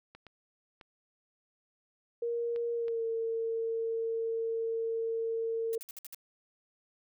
clicks, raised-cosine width 0.3 ms, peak -34 dBFS, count 5, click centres 0.15 / 0.267 / 0.812 / 2.561 / 2.882 s
sine tone with pitch glide, 470 to 454.3 Hz, A#4 to A#4, +14 to -45 cents, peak -30 dBFS, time 2.22-5.78 s, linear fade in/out 5 ms, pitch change -59 cents, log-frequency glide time 2.74-3.04 s
blue noise bursts, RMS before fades -44 dBFS, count 6, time 5.73-6.146 s, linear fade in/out 0 ms, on 21 ms, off 58 ms
effects none

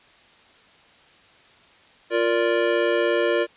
square chord, Bb major, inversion second, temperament just, 349.6 / 466.2 / 582.7 Hz, F4 / Bb4 / D5, +2 / 0 / -14 cents, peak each -24 dBFS, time 2.1-3.47 s, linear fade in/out 50 ms, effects white hiss -53 dBFS RMS until 3.56 s + resampled to 8000 Hz

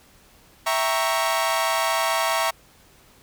sawtooth chord, E diminished seventh, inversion none, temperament equal, 659.3 / 784 / 932.3 / 1108.7 Hz, E5 / G5 / Bb5 / Db6, 0 / 0 / 0 / 0 cents, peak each -21 / -26 / -22 / -22 dBFS, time 0.66-2.51 s, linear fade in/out 10 ms, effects pink hiss -54 dBFS RMS until 3.22 s

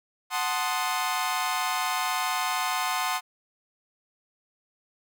sawtooth chord, F# diminished seventh, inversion none, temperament equal, 740 / 880 / 1046.5 / 1244.5 Hz, F#5 / A5 / C6 / Eb6, 0 / 0 / 0 / 0 cents, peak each -27 / -29 / -26 / -29 dBFS, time 0.3-3.21 s, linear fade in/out 50 ms, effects none

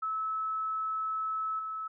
sine tone with level steps, 1300 Hz, E6, 24 cents flat, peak -30 / -34 dBFS, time 0.02-1.88 s, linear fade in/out 10 ms, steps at 1.59 s, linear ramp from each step 2 ms, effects none

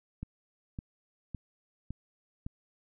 click train, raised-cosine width 5 ms, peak -25 dBFS, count 5, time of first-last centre 0.23-2.465 s, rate 1.79 Hz, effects none

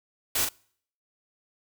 white noise with echo, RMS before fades -26 dBFS, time 0.35-0.45 s, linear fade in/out 5 ms, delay 40 ms, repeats 1, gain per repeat -5 dB, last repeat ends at 0.49 s, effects noise-tail reverb RT60 0.6 s tail -26 dB re dry

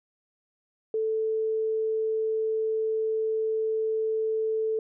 sine tone, 440 Hz, A4, in tune, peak -24 dBFS, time 0.94-4.79 s, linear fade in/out 2 ms, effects none

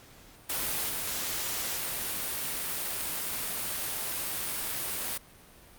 white noise with level steps, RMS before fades -31 / -33 dBFS, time 0.49-5.18 s, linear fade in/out 10 ms, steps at 0.89 s, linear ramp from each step 5 ms, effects pink hiss -54 dBFS RMS until 5.78 s + Opus 48 kbps

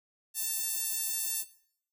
sawtooth tone with high-pass filter, 894 Hz, A5, 27 cents sharp, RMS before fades -33 dBFS, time 0.34-1.45 s, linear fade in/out 50 ms, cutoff 8700 Hz, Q 0.83, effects noise-tail reverb RT60 0.6 s tail -17 dB re dry

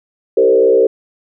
sine tone with frequency modulation, 454.6 Hz, A#4, 43 cents flat, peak -7 dBFS, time 0.37-0.87 s, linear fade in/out 5 ms, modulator 64 Hz, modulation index 1.2, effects none

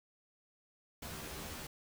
pink noise with comb filter, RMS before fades -45 dBFS, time 1.02-1.67 s, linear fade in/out 5 ms, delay 13 ms, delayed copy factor +0.9, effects none

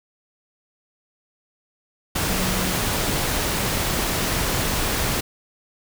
sine tone in noise, 185 Hz, F#3, in tune, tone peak -26 dBFS, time 2.29-2.73 s, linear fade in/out 10 ms, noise pink, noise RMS -23 dBFS, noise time 2.15-5.21 s, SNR -6 dB, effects none

